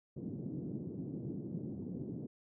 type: band-pass noise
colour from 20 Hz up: pink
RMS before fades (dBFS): -42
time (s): 0.16-2.27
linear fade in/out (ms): 10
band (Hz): 130 to 340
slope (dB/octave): 24
effects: none